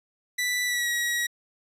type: tone with pitch glide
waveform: sawtooth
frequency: 1975.5 to 1911.5 Hz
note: B6 to A#6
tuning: 0 to +43 cents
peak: -21 dBFS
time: 0.38-1.27 s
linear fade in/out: 10 ms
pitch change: -57 cents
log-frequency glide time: 0.65-0.88 s
effects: resampled to 32000 Hz